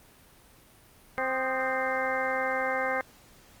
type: harmonic tone with a mistuned harmonic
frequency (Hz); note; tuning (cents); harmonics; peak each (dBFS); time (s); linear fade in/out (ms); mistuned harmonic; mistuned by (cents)
261.6; C4; 0; 1 / 2 / 3 / 4 / 5 / 6 / 7 / 8; -41 / -31 / -33 / -38 / -36 / -33 / -37 / -35; 1.18-3.01; 0; 5; -94
effects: pink hiss -56 dBFS RMS until 3.6 s + Opus 32 kbps